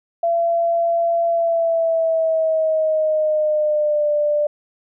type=tone with pitch glide; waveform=sine; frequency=677 to 592.8 Hz; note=E5 to D5; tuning=+46 to +16 cents; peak=-15 dBFS; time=0.23-4.47 s; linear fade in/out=5 ms; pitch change=-230 cents; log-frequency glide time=1.27-4.1 s; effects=none